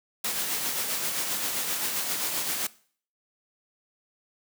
white noise with tremolo, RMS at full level -28 dBFS, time 0.24-2.67 s, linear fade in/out 5 ms, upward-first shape sine, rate 7.6 Hz, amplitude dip 35%, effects noise-tail reverb RT60 0.5 s tail -20 dB re dry + high-pass 150 Hz 12 dB/octave

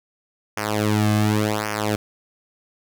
sawtooth tone with flanger, 106.2 Hz, G#2, 39 cents sharp, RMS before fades -21 dBFS, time 0.57-1.96 s, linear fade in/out 5 ms, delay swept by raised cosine 0.25 to 2.15 ms, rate 0.89 Hz, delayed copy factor -1, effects none

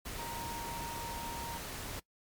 sine tone in noise, 932.3 Hz, A#5, in tune, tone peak -41 dBFS, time 0.18-1.58 s, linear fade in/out 10 ms, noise pink, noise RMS -42 dBFS, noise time 0.05-2 s, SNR -2 dB, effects noise-tail reverb RT60 0.1 s tail -21 dB re dry + MP3 96 kbps

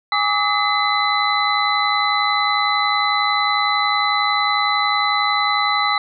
sine tone cluster, 825 / 1159 / 1270 / 2031 / 3993 Hz, G#5 / D6 / D#6 / B6 / B7, -12 / -23 / +35 / +48 / +18 cents, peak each -22 dBFS, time 0.12-5.98 s, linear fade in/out 2 ms, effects none

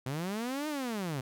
sawtooth linear two-way sweep, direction up then down, 123.3 to 311.1 to 123.3 Hz, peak -29 dBFS, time 0.06-1.21 s, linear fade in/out 5 ms, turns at 0.68 s, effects none

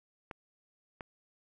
clicks, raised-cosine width 0.5 ms, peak -26 dBFS, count 2, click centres 0.312 / 1.008 s, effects none

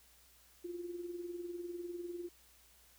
sine tone with tremolo, 349.2 Hz, F4, in tune, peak -38 dBFS, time 0.64-2.29 s, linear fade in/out 10 ms, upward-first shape sine, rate 20 Hz, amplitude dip 60%, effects added 60 Hz sine -70 dBFS peak until 2.98 s + white hiss -65 dBFS RMS until 2.98 s

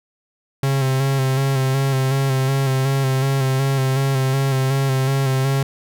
45% pulse tone with vibrato, 134.3 Hz, C3, 46 cents sharp, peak -16 dBFS, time 0.63-5.63 s, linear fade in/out 2 ms, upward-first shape square, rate 2.7 Hz, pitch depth 29 cents each way, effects none

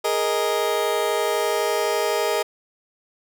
30% pulse chord, Ab suspended second, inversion none, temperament just, 415.3 / 467.2 / 623 Hz, Ab4 / Bb4 / Eb5, 0 / +4 / +2 cents, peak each -22 dBFS, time 0.04-2.43 s, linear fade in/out 10 ms, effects none

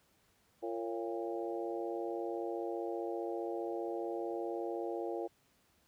harmonic tone with a mistuned harmonic, 115 Hz, A#2, 23 cents flat, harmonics 3 / 4 / 5 / 6 / 7, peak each -39 / -41 / -43 / -45 / -46 dBFS, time 0.62-5.28 s, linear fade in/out 20 ms, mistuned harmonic 5, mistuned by -60 cents, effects pink hiss -71 dBFS RMS until 5.87 s + high-pass 60 Hz 12 dB/octave

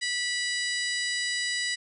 harmonic tone, 980 Hz, B5, 14 cents flat, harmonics 2 / 3 / 4 / 5 / 6 / 7 / 8 / 9, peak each -30 / -37 / -34 / -34 / -43 / -46 / -38 / -41 dBFS, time 0.01-1.76 s, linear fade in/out 20 ms, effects none

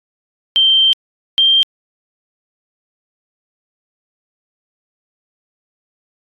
sine tone pair in turn, 3136 / 3169 Hz, G7 / G7, 0 / +18 cents, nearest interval unison, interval 18 cents, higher second, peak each -8 dBFS, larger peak neither, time 0.56-0.93 / 1.38-1.63 s, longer first, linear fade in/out 0 ms, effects AAC 64 kbps

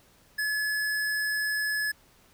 square tone, 1708 Hz, G#6, 48 cents sharp, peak -27 dBFS, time 0.38-1.92 s, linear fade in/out 10 ms, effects pink hiss -60 dBFS RMS until 2.33 s

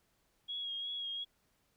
sine tone with vibrato, 3300 Hz, G#7, 12 cents flat, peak -37 dBFS, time 0.48-1.25 s, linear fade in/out 20 ms, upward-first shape sine, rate 2.8 Hz, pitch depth 29 cents each way, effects pink hiss -75 dBFS RMS until 1.76 s

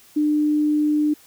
sine tone, 300 Hz, D4, 37 cents sharp, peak -16 dBFS, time 0.16-1.14 s, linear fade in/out 10 ms, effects white hiss -51 dBFS RMS until 1.26 s

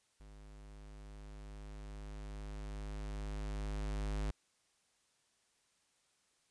square tone with level ramp, 51.2 Hz, G#1, 24 cents flat, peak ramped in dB -54 to -35 dBFS, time 0.2-4.31 s, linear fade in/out 5 ms, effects white hiss -75 dBFS RMS until 6.5 s + resampled to 22050 Hz

